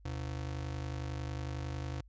square ring-modulated tone, 101.6 Hz, G#2, 38 cents flat, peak -34 dBFS, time 0.05-2.01 s, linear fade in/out 5 ms, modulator 25.5 Hz, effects added 50 Hz sine -55 dBFS peak until 2.08 s + resampled to 16000 Hz

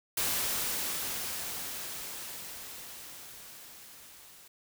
white noise with level ramp, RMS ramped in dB -30 to -54 dBFS, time 0.17-4.48 s, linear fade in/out 5 ms, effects none

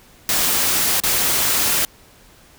white noise with dropouts, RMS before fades -18 dBFS, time 0.29-1.85 s, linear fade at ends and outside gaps 1 ms, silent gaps 1.001-1.036 s, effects pink hiss -49 dBFS RMS until 2.58 s

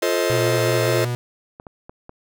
45% pulse chord, F dominant seventh, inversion none, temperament just, 349.2 / 436.5 / 523.8 / 628.6 Hz, F4 / A4 / C5 / Eb5, 0 / -14 / +2 / +18 cents, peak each -24 dBFS, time 0.02-1.05 s, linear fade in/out 5 ms
45% pulse tone with vibrato, 119.5 Hz, A#2, 43 cents sharp, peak -22 dBFS, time 0.3-1.15 s, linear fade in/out 0 ms, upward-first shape square, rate 5.3 Hz, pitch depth 29 cents each way
clicks, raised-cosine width 1 ms, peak -24 dBFS, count 4, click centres 1.599 / 1.668 / 1.895 / 2.094 s
effects none

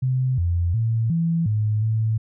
sine tone with pitch steps, 129 / 86.4 / 113.4 / 166.5 / 107 / 110.6 Hz, C3 / F2 / A#2 / E3 / A2 / A2, -24 / -18 / -47 / +18 / -48 / +9 cents, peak -18 dBFS, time 0.02-2.18 s, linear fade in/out 10 ms, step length 360 ms, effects none

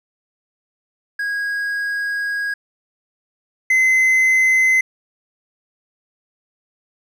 triangle tone pair in turn, 1645 / 2051 Hz, G#6 / C7, -17 / -35 cents, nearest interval major third, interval 382 cents, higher second, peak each -18 / -10 dBFS, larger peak second, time 1.19-2.54 / 3.7-4.81 s, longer first, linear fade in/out 5 ms, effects none

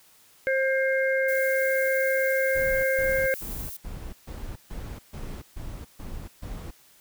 harmonic tone, 531 Hz, C5, 25 cents sharp, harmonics 1 / 3 / 4, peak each -23 / -27 / -30 dBFS, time 0.47-3.34 s, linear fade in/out 0 ms
violet noise, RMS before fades -38 dBFS, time 1.28-3.77 s, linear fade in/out 5 ms
brown noise bursts, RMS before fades -36 dBFS, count 10, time 2.55-6.71 s, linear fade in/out 10 ms, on 290 ms, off 140 ms
effects white hiss -57 dBFS RMS until 7 s

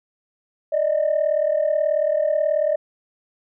sine tone pair together, 588 / 626.4 Hz, D5 / D#5, +2 / +11 cents, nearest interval minor second, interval 109 cents, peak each -19 dBFS, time 0.72-2.76 s, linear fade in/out 10 ms, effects tanh soft clip ceiling -12 dBFS

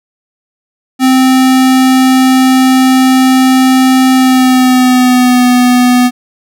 square tone with pitch glide, 260 to 247.8 Hz, C4 to B3, -11 to +6 cents, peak -5 dBFS, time 0.99-6.11 s, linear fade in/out 50 ms, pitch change -83 cents, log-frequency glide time 4.13-5.46 s, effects none

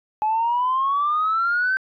sine exponential sweep, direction up, 849 to 1557 Hz, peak -17 dBFS, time 0.22-1.77 s, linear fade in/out 0 ms, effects tanh soft clip ceiling -14 dBFS

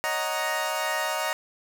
20% pulse chord, D# minor seventh, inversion third, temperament equal, 554.4 / 622.3 / 740 / 932.3 Hz, C#5 / D#5 / F#5 / A#5, 0 / 0 / 0 / 0 cents, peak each -31 / -25 / -28 / -25 dBFS, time 0.04-1.33 s, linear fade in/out 0 ms, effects none

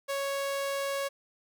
sawtooth tone, 554.4 Hz, C#5, in tune, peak -26 dBFS, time 0.08-1.09 s, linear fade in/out 20 ms, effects none

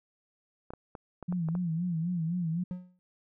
clicks, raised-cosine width 1 ms, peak -27 dBFS, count 7, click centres 0.705 / 0.736 / 0.952 / 1.227 / 1.325 / 1.487 / 1.552 s
sine tone with vibrato, 170 Hz, F3, 46 cents flat, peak -28 dBFS, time 1.28-2.64 s, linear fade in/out 10 ms, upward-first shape sine, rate 3.9 Hz, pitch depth 110 cents each way
triangle tone with exponential decay, 180.7 Hz, F#3, 41 cents flat, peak -28 dBFS, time 2.71-2.99 s, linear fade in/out 0 ms, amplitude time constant 59 ms
effects none

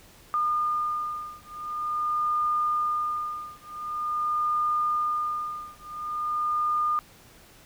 sine beating tone pair, 1214 / 1214.46 Hz, D#6 / D#6, -43 / -42 cents, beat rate 0.46 Hz, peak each -28 dBFS, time 0.34-6.99 s, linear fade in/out 0 ms, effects pink hiss -53 dBFS RMS until 7.65 s

